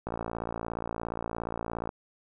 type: click train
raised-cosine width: 1 ms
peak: -19 dBFS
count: 105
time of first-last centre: 0.07-1.891 s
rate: 57.1 Hz
effects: none